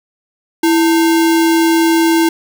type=tone with sample-and-hold; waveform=sine; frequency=329.6 Hz; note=E4; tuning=in tune; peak=-8 dBFS; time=0.63-2.29 s; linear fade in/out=5 ms; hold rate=1225 Hz; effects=none